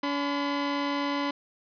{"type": "tone pair together", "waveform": "sawtooth", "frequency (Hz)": [284.3, 1013.1], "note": ["C#4", "B5"], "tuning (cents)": [44, 44], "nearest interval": "octave + minor seventh", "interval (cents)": 2200, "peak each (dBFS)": [-24, -28], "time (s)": [0.03, 1.31], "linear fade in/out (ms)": 5, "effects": ["resampled to 11025 Hz", "9-bit"]}